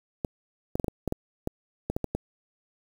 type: clicks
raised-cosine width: 2 ms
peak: -14 dBFS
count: 12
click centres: 0.248 / 0.755 / 0.798 / 0.844 / 0.882 / 1.077 / 1.124 / 1.474 / 1.9 / 1.965 / 2.043 / 2.15 s
effects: 7-bit